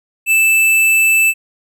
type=tone with hard clipping; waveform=sine; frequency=2640 Hz; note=E7; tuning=2 cents sharp; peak=-10 dBFS; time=0.26-1.34 s; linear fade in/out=50 ms; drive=15 dB; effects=none